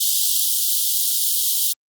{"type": "high-pass noise", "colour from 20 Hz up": "white", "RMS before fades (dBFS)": -19, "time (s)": [0, 1.73], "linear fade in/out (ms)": 10, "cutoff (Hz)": 3000, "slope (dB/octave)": 96, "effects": ["Opus 24 kbps"]}